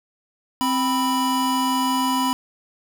square tone pair together, 261.6 / 987.8 Hz, C4 / B5, 0 / 0 cents, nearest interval octave + major seventh, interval 2300 cents, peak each -23 / -22 dBFS, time 0.61-2.33 s, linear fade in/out 0 ms, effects none

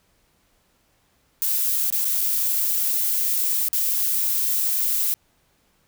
violet noise with dropouts, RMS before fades -22 dBFS, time 1.42-5.14 s, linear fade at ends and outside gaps 0 ms, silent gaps 1.902-1.925 / 2.045-2.053 / 2.208-2.212 / 3.685-3.73 s, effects pink hiss -64 dBFS RMS until 5.87 s

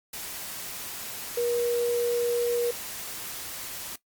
sine tone in noise, 477.6 Hz, A#4, 42 cents sharp, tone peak -23 dBFS, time 1.37-2.71 s, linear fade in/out 5 ms, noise white, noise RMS -37 dBFS, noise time 0.13-3.96 s, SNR +11 dB, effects noise-tail reverb RT60 0.1 s tail -17 dB re dry + Opus 48 kbps

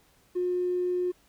triangle tone, 359.3 Hz, F4, 49 cents sharp, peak -21 dBFS, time 0.35-1.12 s, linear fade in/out 20 ms, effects tanh soft clip ceiling -23 dBFS + pink hiss -63 dBFS RMS until 1.28 s

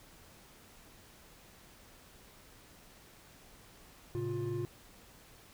triangle tone cluster, 112.1 / 136.5 / 353 Hz, A2 / C#3 / F4, +33 / -26 / +19 cents, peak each -37 / -38 / -34 dBFS, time 4.15-4.65 s, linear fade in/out 0 ms, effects pink hiss -58 dBFS RMS until 5.53 s

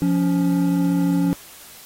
triangle tone pair together, 175.2 / 280.7 Hz, F3 / C#4, +6 / +22 cents, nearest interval minor sixth, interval 816 cents, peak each -17 dBFS, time 0.02-1.33 s, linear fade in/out 0 ms, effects white hiss -43 dBFS RMS until 1.85 s + AAC 48 kbps

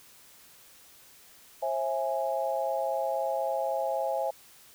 sine chord, C augmented, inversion none, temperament equal with one note detuned, 535.5 / 659.3 / 830.6 Hz, C5 / E5 / G#5, +40 / 0 / 0 cents, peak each -31 / -31 / -32 dBFS, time 1.62-4.31 s, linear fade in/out 10 ms, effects white hiss -55 dBFS RMS until 4.74 s

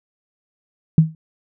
sine tone with exponential decay, 159.2 Hz, D#3, 40 cents sharp, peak -4 dBFS, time 0.98-1.15 s, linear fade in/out 2 ms, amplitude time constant 36 ms, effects none

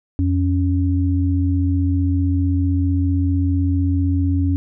sine tone pair together, 87.31 / 277.5 Hz, F2 / C#4, 0 / +2 cents, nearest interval octave + minor sixth, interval 2002 cents, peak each -16 / -20 dBFS, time 0.19-4.56 s, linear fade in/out 0 ms, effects none

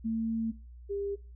sine tone pair in turn, 224.8 / 400.5 Hz, A3 / G4, +37 / +37 cents, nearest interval minor seventh, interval 1000 cents, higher second, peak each -28 / -31 dBFS, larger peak first, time 0.04-0.52 / 0.89-1.16 s, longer first, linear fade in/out 20 ms, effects noise-tail reverb RT60 0.3 s tail -20 dB re dry + added 60 Hz sine -46 dBFS peak until 1.35 s

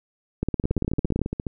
two click trains, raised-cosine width 3 ms, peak -10 / -14 dBFS, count 15 / 13, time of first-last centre 0.43-1.217 / 0.64-1.468 s, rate 17.8 / 14.5 Hz, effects none

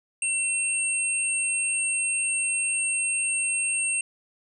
sine tone pair together, 2701 / 8575 Hz, E7 / C9, +42 / +41 cents, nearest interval octave + minor sixth, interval 1999 cents, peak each -27 / -25 dBFS, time 0.22-4.01 s, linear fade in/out 2 ms, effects none

